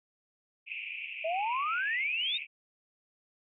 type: band-pass noise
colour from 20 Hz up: white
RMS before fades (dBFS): -40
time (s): 0.66-2.47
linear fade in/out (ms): 50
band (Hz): 2300 to 2700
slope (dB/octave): 96
type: exponential sweep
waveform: sine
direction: up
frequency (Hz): 622.3 to 3795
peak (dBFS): -29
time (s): 1.24-2.38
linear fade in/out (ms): 10
effects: none